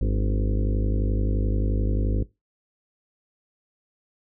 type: harmonic tone with a mistuned harmonic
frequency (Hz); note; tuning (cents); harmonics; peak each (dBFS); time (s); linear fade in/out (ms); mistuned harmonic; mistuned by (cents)
51.5; G#1; -14; 1 / 2 / 4 / 5 / 6 / 7 / 8 / 9 / 10; -21 / -27 / -33 / -35 / -37 / -38 / -39 / -40 / -41; 0.01-2.23; 5; 5; +71
effects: noise-tail reverb RT60 0.2 s tail -19 dB re dry